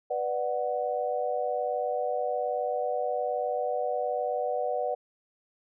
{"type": "chord", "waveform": "sine", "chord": "B minor", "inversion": "none", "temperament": "just", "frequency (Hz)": [493.9, 592.7, 740.8], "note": ["B4", "D5", "F#5"], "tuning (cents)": [0, 16, 2], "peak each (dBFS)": -31, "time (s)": [0.1, 4.95], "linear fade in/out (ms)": 10, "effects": []}